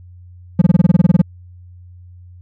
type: tone bursts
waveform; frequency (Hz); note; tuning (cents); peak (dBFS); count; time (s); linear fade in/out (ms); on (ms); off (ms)
triangle; 174.61; F3; 0; -3; 13; 0.59-1.217; 5; 27; 23
effects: added 89 Hz sine -37 dBFS peak until 2.41 s